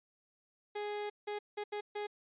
30% pulse tone bursts at uneven times, 415.3 Hz, G#4, in tune, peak -34 dBFS, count 5, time 0.75-1.1 / 1.27-1.39 / 1.57-1.64 / 1.72-1.81 / 1.95-2.07 s, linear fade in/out 10 ms, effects resampled to 8000 Hz

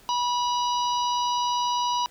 harmonic tone, 975 Hz, B5, 23 cents flat, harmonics 1 / 3 / 4 / 5 / 6, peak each -23 / -33 / -35 / -37 / -39 dBFS, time 0.09-2.06 s, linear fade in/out 0 ms, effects pink hiss -54 dBFS RMS until 2.1 s

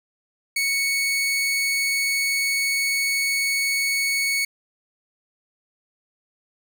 sawtooth tone with vibrato, 2217 Hz, C#7, in tune, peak -17 dBFS, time 0.56-4.45 s, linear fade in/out 5 ms, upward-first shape triangle, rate 20 Hz, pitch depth 13 cents each way, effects none

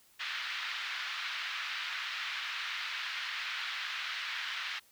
pink band-pass noise, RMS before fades -38 dBFS, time 0.19-4.8 s, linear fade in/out 20 ms, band 1400 to 4000 Hz, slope 24 dB/octave, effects white hiss -64 dBFS RMS until 4.91 s

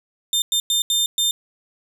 sawtooth tone bursts at uneven times, 3600 Hz, A7, 39 cents sharp, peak -14 dBFS, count 5, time 0.33-0.42 / 0.52-0.6 / 0.7-0.82 / 0.9-1.06 / 1.18-1.31 s, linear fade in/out 2 ms, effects none

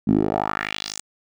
10% pulse tone with band-pass filter sweep, 51.91 Hz, G#1, in tune, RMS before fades -23 dBFS, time 0.07-1.01 s, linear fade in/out 10 ms, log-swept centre 210 to 8200 Hz, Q 2.9, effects none

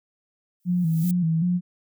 violet noise with exponential growth, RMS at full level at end -33 dBFS, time 0.6-1.11 s, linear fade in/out 1 ms, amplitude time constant 110 ms
sine tone with vibrato, 170 Hz, F3, 46 cents flat, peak -19 dBFS, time 0.65-1.61 s, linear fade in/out 50 ms, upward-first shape square, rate 2.6 Hz, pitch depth 81 cents each way
effects none

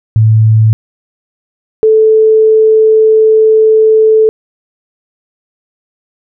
sine tone pair in turn, 110 / 437.8 Hz, A2 / A4, 0 / -9 cents, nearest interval 2 octaves, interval 2391 cents, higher second, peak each -3 dBFS, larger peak neither, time 0.16-0.73 / 1.83-4.29 s, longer second, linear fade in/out 0 ms, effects none

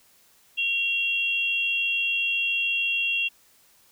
sine tone pair together, 2747 / 3268 Hz, F7 / G#7, -29 / -29 cents, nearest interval minor third, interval 300 cents, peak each -23 / -29 dBFS, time 0.57-3.29 s, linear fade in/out 20 ms, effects white hiss -59 dBFS RMS until 3.91 s

